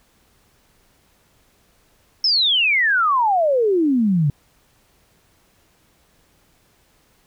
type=exponential sweep; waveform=sine; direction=down; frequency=5410 to 137.8 Hz; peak=-14 dBFS; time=2.24-4.3 s; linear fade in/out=2 ms; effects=pink hiss -59 dBFS RMS until 7.26 s